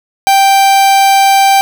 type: tone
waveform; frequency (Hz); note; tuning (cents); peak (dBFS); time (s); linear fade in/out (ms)
45% pulse; 784; G5; 0; -5; 0.27-1.61; 0
effects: none